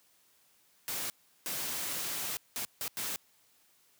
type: noise bursts at uneven times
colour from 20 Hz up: white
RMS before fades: -36 dBFS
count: 5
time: 0.88-1.1 / 1.46-2.37 / 2.56-2.65 / 2.81-2.88 / 2.97-3.16 s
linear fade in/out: 0 ms
effects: white hiss -67 dBFS RMS until 3.99 s + high-pass 80 Hz 12 dB/octave